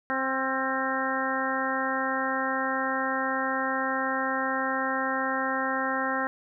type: harmonic tone with a mistuned harmonic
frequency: 264.1 Hz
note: C4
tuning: 16 cents sharp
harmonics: 1 / 2 / 3 / 4 / 5 / 6 / 7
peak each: -33 / -33 / -33 / -33 / -33 / -33 / -33 dBFS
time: 0.1-6.27 s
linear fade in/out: 0 ms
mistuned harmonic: 5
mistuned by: +22 cents
effects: none